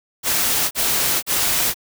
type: noise bursts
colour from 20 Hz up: white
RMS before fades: -19 dBFS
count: 3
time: 0.23-1.744 s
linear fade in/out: 50 ms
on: 480 ms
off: 37 ms
effects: none